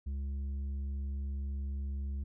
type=tone with tanh clipping; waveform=sine; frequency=69.1 Hz; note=C#2; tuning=5 cents flat; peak=-35 dBFS; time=0.06-2.24 s; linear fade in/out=10 ms; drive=6 dB; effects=none